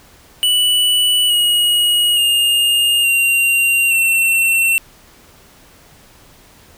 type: tone with pitch steps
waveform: square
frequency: 2960 / 2894 / 2830 / 2767 / 2705 Hz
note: F#7 / F#7 / F7 / F7 / E7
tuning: 0 / -39 / +22 / -17 / +44 cents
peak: -12 dBFS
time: 0.43-4.78 s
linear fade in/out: 0 ms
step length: 870 ms
effects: pink hiss -46 dBFS RMS until 6.77 s